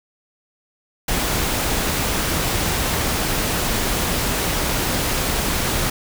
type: noise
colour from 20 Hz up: pink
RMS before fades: -21 dBFS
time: 1.08-5.9 s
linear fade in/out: 5 ms
effects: none